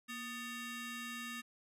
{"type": "ring-modulated tone", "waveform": "20% pulse", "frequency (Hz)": 1000, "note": "B5", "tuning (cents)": 21, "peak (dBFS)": -34, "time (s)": [0.08, 1.42], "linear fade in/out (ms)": 20, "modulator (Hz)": 764, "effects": ["resampled to 32000 Hz"]}